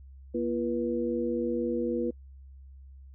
sine tone cluster, 238.1 / 341.9 / 484.3 Hz, A#3 / F4 / B4, +37 / -37 / -34 cents, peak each -31 dBFS, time 0.34-2.11 s, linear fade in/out 10 ms, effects noise-tail reverb RT60 0.1 s tail -26 dB re dry + added 67 Hz sine -46 dBFS peak until 3.14 s

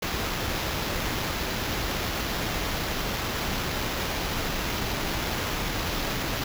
pink noise with sample-and-hold, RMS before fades -29 dBFS, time 0.02-6.44 s, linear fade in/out 5 ms, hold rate 8820 Hz, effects none

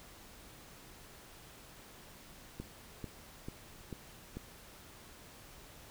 click train, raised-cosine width 3 ms, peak -28 dBFS, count 5, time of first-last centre 2.6-4.37 s, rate 2.26 Hz, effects pink hiss -55 dBFS RMS until 5.9 s

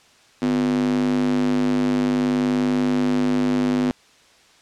square tone with high-pass filter, 50.3 Hz, G1, 45 cents sharp, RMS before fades -20 dBFS, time 0.42-3.91 s, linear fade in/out 0 ms, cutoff 250 Hz, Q 4.3, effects white hiss -53 dBFS RMS until 4.61 s + low-pass 6000 Hz 12 dB/octave

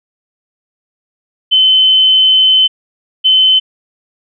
sine tone pair in turn, 3056 / 3056 Hz, G7 / G7, -45 / -45 cents, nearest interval unison, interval 0 cents, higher neither, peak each -5 dBFS, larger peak neither, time 1.51-2.68 / 3.24-3.6 s, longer first, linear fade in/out 20 ms, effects none

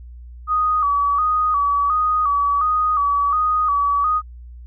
sine tone with vibrato, 1191 Hz, D6, 24 cents sharp, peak -15 dBFS, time 0.47-4.22 s, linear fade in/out 50 ms, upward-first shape square, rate 1.4 Hz, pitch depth 74 cents each way, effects added 60 Hz sine -35 dBFS peak until 4.66 s

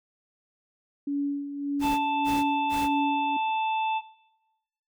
sine tone with tremolo, 283.9 Hz, C#4, 41 cents sharp, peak -24 dBFS, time 1.07-3.37 s, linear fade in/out 5 ms, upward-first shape sine, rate 1.7 Hz, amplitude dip 60%
pink noise bursts, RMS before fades -37 dBFS, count 3, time 1.79-2.89 s, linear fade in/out 50 ms, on 200 ms, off 250 ms
harmonic tone, 880 Hz, A5, in tune, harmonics 1 / 3 / 4, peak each -24 / -35 / -40 dBFS, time 1.81-4.02 s, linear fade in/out 50 ms
effects noise-tail reverb RT60 1.0 s tail -20 dB re dry

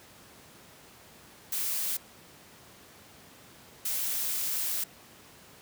blue noise bursts at uneven times, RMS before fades -31 dBFS, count 2, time 1.52-1.97 / 3.85-4.84 s, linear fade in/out 5 ms, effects pink hiss -53 dBFS RMS until 5.61 s + high-pass 100 Hz 12 dB/octave

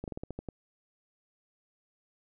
slowing click train, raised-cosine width 2 ms, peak -24 dBFS, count 8, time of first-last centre 0.04-0.487 s, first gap 38 ms, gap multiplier 1.17, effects none

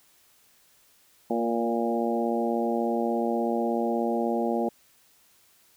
harmonic tone with a mistuned harmonic, 116.54 Hz, A#2, in tune, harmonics 2 / 3 / 4 / 5 / 6 / 7, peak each -28 / -30 / -31 / -32 / -33 / -33 dBFS, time 1.3-4.69 s, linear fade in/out 5 ms, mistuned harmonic 4, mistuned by +15 cents, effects white hiss -61 dBFS RMS until 5.76 s

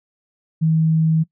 sine tone, 160 Hz, D#3, 49 cents sharp, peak -13 dBFS, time 0.61-1.24 s, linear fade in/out 20 ms, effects noise-tail reverb RT60 0.1 s tail -22 dB re dry

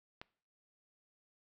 click, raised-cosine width 0.3 ms, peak -29 dBFS, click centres 0.215 s, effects noise-tail reverb RT60 0.5 s tail -22 dB re dry

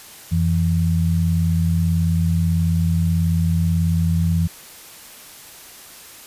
sine tone pair together, 88.31 / 166.7 Hz, F2 / E3, +20 / +20 cents, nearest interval major seventh, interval 1100 cents, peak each -18 dBFS, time 0.31-4.48 s, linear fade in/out 20 ms, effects white hiss -41 dBFS RMS until 6.26 s + resampled to 32000 Hz

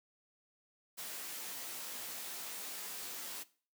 white noise with comb filter, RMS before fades -44 dBFS, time 0.97-3.44 s, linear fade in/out 20 ms, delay 16 ms, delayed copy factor +0.5, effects noise-tail reverb RT60 0.4 s tail -18 dB re dry + high-pass 200 Hz 12 dB/octave

